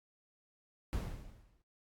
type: noise with exponential decay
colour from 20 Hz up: brown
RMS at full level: -33 dBFS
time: 0.93-1.62 s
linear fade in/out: 0 ms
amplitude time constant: 150 ms
effects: noise-tail reverb RT60 0.3 s tail -26 dB re dry + AAC 64 kbps